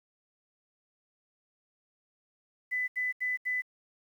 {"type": "tone bursts", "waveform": "sine", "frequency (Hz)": 2001, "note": "B6", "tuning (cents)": 22, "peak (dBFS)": -28, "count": 4, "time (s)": [2.71, 3.621], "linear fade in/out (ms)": 20, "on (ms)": 170, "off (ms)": 77, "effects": ["10-bit"]}